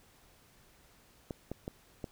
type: clicks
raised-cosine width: 2 ms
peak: -24 dBFS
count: 4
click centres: 1.308 / 1.516 / 1.679 / 2.042 s
effects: pink hiss -63 dBFS RMS until 2.11 s